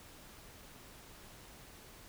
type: silence
effects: pink hiss -55 dBFS RMS until 2.08 s